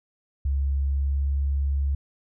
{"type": "tone with pitch glide", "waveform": "sine", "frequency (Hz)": [69, 69.6], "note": ["C#2", "C#2"], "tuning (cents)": [-7, 8], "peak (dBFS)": -21, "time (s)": [0.45, 1.95], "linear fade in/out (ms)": 5, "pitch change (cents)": 15, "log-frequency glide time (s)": [0.79, 1.28], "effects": []}